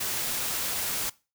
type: noise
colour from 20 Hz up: white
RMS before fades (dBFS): -30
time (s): 0-1.1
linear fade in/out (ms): 10
effects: noise-tail reverb RT60 0.3 s tail -21 dB re dry